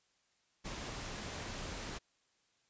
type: noise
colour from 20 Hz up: pink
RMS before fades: -43 dBFS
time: 0.64-1.99 s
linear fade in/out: 20 ms
effects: white hiss -75 dBFS RMS until 2.69 s + resampled to 16000 Hz